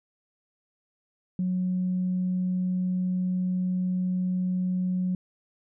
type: tone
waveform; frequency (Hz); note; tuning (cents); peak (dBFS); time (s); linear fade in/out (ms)
sine; 183; F#3; -19; -23; 1.39-5.15; 2
effects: tanh soft clip ceiling -19 dBFS